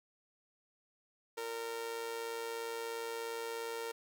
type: tone with amplitude modulation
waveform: sawtooth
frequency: 460 Hz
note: A#4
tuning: 23 cents flat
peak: -32 dBFS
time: 1.37-3.92 s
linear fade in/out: 10 ms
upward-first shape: sine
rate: 117 Hz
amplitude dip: 55%
effects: none